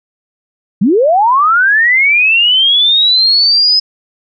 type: linear sweep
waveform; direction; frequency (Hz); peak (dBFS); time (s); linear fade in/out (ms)
sine; up; 168.1 to 5100; -6; 0.81-3.8; 10
effects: none